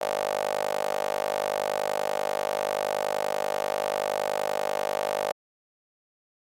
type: tone with high-pass filter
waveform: 15% pulse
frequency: 50.4 Hz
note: G1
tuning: 49 cents sharp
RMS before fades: -28 dBFS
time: 0.01-5.32 s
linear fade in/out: 5 ms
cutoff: 630 Hz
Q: 6.8
effects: AAC 64 kbps